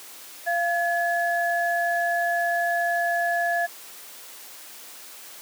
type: tone pair together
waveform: sine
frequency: 690.4 / 1702 Hz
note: F5 / G#6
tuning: -20 / +42 cents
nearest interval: octave + major third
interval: 1562 cents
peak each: -23 / -25 dBFS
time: 0.46-3.67 s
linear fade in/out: 20 ms
effects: white hiss -43 dBFS RMS until 5.41 s + high-pass 300 Hz 12 dB/octave